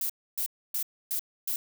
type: noise bursts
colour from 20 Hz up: violet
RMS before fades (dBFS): -30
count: 5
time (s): 0.01-1.56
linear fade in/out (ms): 2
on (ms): 86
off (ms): 280
effects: none